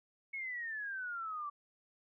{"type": "exponential sweep", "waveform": "sine", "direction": "down", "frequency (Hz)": [2209, 1150], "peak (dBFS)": -38, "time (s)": [0.33, 1.5], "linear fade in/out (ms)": 10, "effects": []}